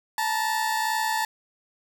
30% pulse tone pair together, 878 / 940.3 Hz, A5 / A#5, -4 / +15 cents, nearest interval minor second, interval 119 cents, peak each -22 / -27 dBFS, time 0.18-1.25 s, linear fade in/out 2 ms, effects none

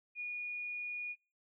sine tone, 2447 Hz, D#7, 29 cents flat, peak -37 dBFS, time 0.15-1.16 s, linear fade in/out 50 ms, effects noise-tail reverb RT60 0.3 s tail -23 dB re dry

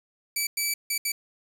10% pulse tone bursts at uneven times, 2306 Hz, D7, 32 cents flat, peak -16 dBFS, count 4, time 0.36-0.47 / 0.57-0.74 / 0.9-0.98 / 1.05-1.12 s, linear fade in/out 5 ms, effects 8-bit

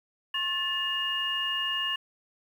sine tone cluster, 1076 / 1749 / 2844 Hz, C6 / A6 / F7, +48 / -11 / +31 cents, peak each -36 / -34 / -28 dBFS, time 0.34-1.96 s, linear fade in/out 5 ms, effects 9-bit

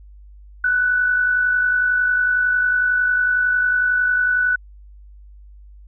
sine tone with amplitude modulation, 1487 Hz, F#6, 8 cents sharp, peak -13 dBFS, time 0.64-4.56 s, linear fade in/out 5 ms, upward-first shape sine, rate 51 Hz, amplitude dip 40%, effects added 50 Hz sine -40 dBFS peak until 5.87 s

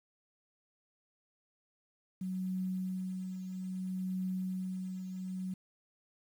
sine tone with tremolo, 186.1 Hz, F#3, 10 cents sharp, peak -32 dBFS, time 2.21-5.54 s, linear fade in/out 5 ms, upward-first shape triangle, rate 0.61 Hz, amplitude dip 55%, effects 10-bit

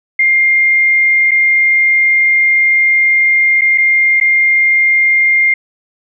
sine tone with dropouts, 2113 Hz, C7, 16 cents sharp, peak -7 dBFS, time 0.19-5.54 s, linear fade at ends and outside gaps 5 ms, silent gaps 1.31-1.315 / 3.611-3.617 / 3.777-3.781 / 4.201-4.211 s, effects none

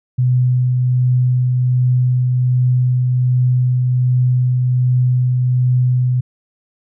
sine tone with tremolo, 125.7 Hz, B2, 31 cents sharp, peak -10 dBFS, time 0.18-6.21 s, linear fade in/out 10 ms, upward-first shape triangle, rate 1.3 Hz, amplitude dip 25%, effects none

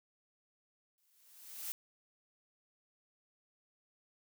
blue noise with exponential growth, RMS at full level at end -39 dBFS, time 0.98-1.72 s, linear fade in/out 0 ms, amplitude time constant 160 ms, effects none

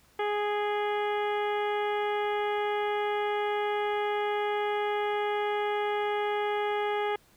harmonic tone with a mistuned harmonic, 415.3 Hz, G#4, in tune, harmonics 1 / 2 / 3 / 4 / 5 / 6 / 7 / 8, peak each -29 / -31 / -38 / -40 / -39 / -47 / -46 / -47 dBFS, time 0.19-7.16 s, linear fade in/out 5 ms, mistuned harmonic 6, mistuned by -30 cents, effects pink hiss -62 dBFS RMS until 7.36 s

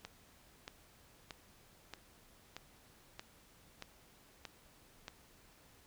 click train, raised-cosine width 0.2 ms, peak -27 dBFS, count 9, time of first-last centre 0.05-5.081 s, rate 1.59 Hz, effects pink hiss -64 dBFS RMS until 5.86 s

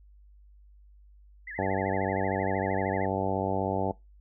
sine tone with vibrato, 1864.7 Hz, A#6, in tune, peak -37 dBFS, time 1.47-3.06 s, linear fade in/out 5 ms, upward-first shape sine, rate 13 Hz, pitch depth 190 cents each way
harmonic tone, 96.2 Hz, G2, 32 cents flat, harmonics 1 / 2 / 3 / 4 / 5 / 6 / 7 / 8 / 9, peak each -35 / -35 / -35 / -35 / -35 / -35 / -35 / -35 / -35 dBFS, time 1.58-3.92 s, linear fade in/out 10 ms
effects noise-tail reverb RT60 0.2 s tail -22 dB re dry + added 50 Hz sine -52 dBFS peak until 4.2 s

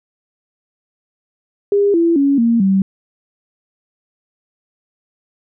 sine tone with pitch steps, 404.2 / 336 / 279.3 / 232.2 / 192.97 Hz, G#4 / E4 / C#4 / A#3 / G3, -47 / +33 / +13 / -7 / -27 cents, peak -10 dBFS, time 1.72-2.82 s, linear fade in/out 2 ms, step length 220 ms, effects none

